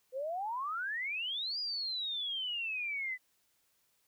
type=exponential two-way sweep; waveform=sine; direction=up then down; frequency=498 to 4939 to 1981 Hz; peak=-34 dBFS; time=0.12-3.18 s; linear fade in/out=50 ms; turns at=1.59 s; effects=white hiss -74 dBFS RMS until 4.07 s